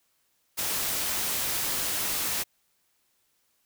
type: noise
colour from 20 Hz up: white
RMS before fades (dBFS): -29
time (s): 0.57-2.44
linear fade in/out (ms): 20
effects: white hiss -71 dBFS RMS until 3.65 s

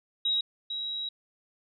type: tone pair in turn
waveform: sine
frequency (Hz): 3823 / 3852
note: A#7 / B7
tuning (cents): +43 / -44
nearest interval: unison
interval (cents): 13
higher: second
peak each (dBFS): -24 / -31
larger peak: first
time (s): 0.25-0.41 / 0.7-1.09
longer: second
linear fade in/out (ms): 5
effects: none

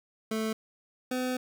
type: tone pair in turn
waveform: 25% pulse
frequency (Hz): 220 / 253.7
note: A3 / B3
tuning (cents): 0 / +47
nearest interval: major second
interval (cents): 247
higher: second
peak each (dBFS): -25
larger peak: neither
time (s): 0.31-0.53 / 1.11-1.37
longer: second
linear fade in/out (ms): 5
effects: none

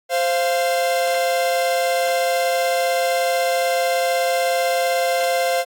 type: tone pair together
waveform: 45% pulse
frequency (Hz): 523.3 / 692.4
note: C5 / F5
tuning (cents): 0 / -15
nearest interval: perfect fourth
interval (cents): 485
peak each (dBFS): -20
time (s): 0.09-5.65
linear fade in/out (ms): 50
effects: AAC 64 kbps

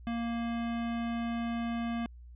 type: tone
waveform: square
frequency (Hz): 233.1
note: A#3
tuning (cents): 0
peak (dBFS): -32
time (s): 0.07-2.06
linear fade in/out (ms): 0
effects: added 60 Hz sine -47 dBFS peak until 2.35 s + resampled to 8000 Hz

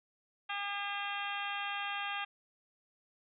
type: harmonic tone with a mistuned harmonic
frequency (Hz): 404.2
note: G#4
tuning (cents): -47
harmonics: 2 / 3 / 4 / 5 / 6 / 7 / 8 / 9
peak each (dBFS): -41 / -42 / -42 / -46 / -46 / -43 / -44 / -51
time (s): 0.49-2.25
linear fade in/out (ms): 10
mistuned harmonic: 7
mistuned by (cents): -66
effects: none

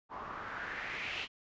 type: noise with low-pass filter sweep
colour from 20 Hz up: white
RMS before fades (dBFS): -41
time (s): 0.09-1.28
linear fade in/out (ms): 50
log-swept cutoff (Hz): 970 to 3000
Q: 3.4
effects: resampled to 16000 Hz

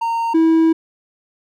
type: tone pair in turn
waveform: triangle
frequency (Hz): 921 / 324.6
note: A#5 / E4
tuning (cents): -21 / -27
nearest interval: octave + tritone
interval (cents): 1806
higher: first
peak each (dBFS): -15 / -8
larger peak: second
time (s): 0.01-0.34 / 0.34-0.73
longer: second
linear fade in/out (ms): 10
effects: none

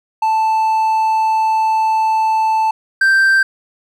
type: tone pair in turn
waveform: triangle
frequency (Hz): 880 / 1568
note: A5 / G6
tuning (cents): 0 / 0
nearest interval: minor seventh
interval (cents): 1000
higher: second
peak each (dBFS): -10 / -7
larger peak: second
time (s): 0.22-2.71 / 3.01-3.43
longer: first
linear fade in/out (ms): 5
effects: none

